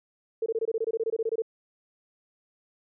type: tone bursts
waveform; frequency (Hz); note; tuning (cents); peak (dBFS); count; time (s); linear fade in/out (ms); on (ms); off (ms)
sine; 450; A4; +39; -24; 16; 0.42-1.421; 5; 41; 23
effects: none